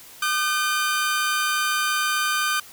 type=tone pair together; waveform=sawtooth; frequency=1210.5 / 1534 Hz; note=D#6 / G6; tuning=-48 / -38 cents; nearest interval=major third; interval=410 cents; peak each=-20 dBFS; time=0.22-2.6 s; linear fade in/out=5 ms; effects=white hiss -45 dBFS RMS until 2.72 s